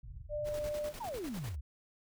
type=low-pass noise; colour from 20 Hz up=pink; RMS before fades=-47 dBFS; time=0.03-0.72 s; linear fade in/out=5 ms; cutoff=140 Hz; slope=96 dB/octave
type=tone; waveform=sine; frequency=596 Hz; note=D5; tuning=25 cents sharp; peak=-34 dBFS; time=0.29-0.93 s; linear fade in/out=50 ms
type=noise with tremolo; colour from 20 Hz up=pink; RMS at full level=-46 dBFS; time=0.44-1.56 s; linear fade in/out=50 ms; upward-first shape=square; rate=10 Hz; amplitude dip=60%
type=exponential sweep; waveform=sine; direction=down; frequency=1002 to 60.9 Hz; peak=-37 dBFS; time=1-1.61 s; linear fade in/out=10 ms
effects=none